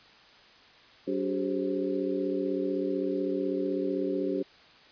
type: tone cluster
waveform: sine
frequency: 191.3 / 286.1 / 378.8 / 414.7 / 527 Hz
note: G3 / D4 / F#4 / G#4 / C5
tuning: -42 / -45 / +41 / -3 / +12 cents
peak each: -38 / -31 / -31 / -36 / -36 dBFS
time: 1.07-4.43 s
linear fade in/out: 10 ms
effects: white hiss -55 dBFS RMS until 4.91 s + resampled to 11025 Hz